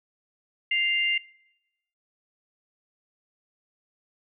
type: tone pair together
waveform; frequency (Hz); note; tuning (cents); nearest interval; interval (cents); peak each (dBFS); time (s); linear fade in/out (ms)
sine; 2093 / 2794; C7 / F7; 0 / 0; perfect fourth; 500; -24 / -25; 0.71-1.18; 5
effects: noise-tail reverb RT60 0.9 s tail -23 dB re dry